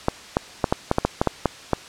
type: clicks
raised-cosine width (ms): 1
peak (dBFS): -3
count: 11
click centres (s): 0.084 / 0.369 / 0.642 / 0.725 / 0.914 / 0.984 / 1.05 / 1.215 / 1.273 / 1.457 / 1.733
effects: white hiss -41 dBFS RMS until 1.88 s + low-pass 6000 Hz 12 dB/octave